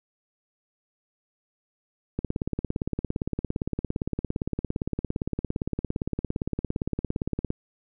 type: click train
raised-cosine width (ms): 3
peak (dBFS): -14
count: 94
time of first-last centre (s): 2.19-7.504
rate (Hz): 17.5
effects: none